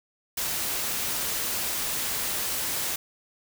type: noise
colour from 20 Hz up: white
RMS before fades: -29 dBFS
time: 0.37-2.96 s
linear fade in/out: 5 ms
effects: none